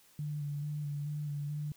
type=tone with vibrato; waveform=sine; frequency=146.83 Hz; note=D3; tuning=in tune; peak=-34 dBFS; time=0.19-1.72 s; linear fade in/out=2 ms; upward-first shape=square; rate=2.3 Hz; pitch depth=23 cents each way; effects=white hiss -63 dBFS RMS until 1.76 s